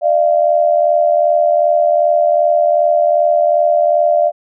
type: tone pair together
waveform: sine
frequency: 602 / 684.6 Hz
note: D5 / F5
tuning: +43 / -35 cents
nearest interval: major second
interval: 222 cents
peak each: -12 dBFS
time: 0.01-4.32 s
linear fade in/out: 50 ms
effects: none